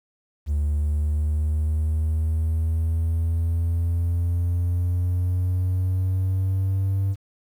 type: exponential sweep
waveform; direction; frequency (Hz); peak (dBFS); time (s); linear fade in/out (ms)
triangle; up; 73.42 to 97.8; -17; 0.46-7.16; 50
effects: tanh soft clip ceiling -14 dBFS + 9-bit